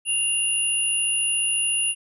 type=tone pair together; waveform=sine; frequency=2794 / 9957 Hz; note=F7 / D#9; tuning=0 / 0 cents; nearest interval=octave + minor seventh; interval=2200 cents; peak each=-23 dBFS; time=0.05-1.95 s; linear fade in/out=50 ms; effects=none